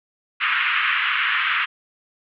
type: band-pass noise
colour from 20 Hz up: pink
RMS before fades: -21 dBFS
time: 0.4-1.66 s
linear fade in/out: 20 ms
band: 1200 to 3000 Hz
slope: 48 dB/octave
effects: none